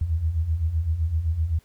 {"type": "beating tone pair", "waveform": "sine", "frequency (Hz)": [75.4, 83.2], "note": ["D2", "E2"], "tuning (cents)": [46, 17], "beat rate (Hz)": 7.8, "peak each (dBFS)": [-28, -22], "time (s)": [0.01, 1.59], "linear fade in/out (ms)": 5, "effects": ["pink hiss -61 dBFS RMS until 1.64 s"]}